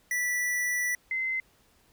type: tone pair in turn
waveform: square / sine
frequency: 1964 / 2062 Hz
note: B6 / C7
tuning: -10 / -26 cents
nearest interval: minor second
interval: 84 cents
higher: second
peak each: -27 dBFS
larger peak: neither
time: 0.11-0.95 / 1.11-1.4 s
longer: first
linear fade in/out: 2 ms
effects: pink hiss -64 dBFS RMS until 1.92 s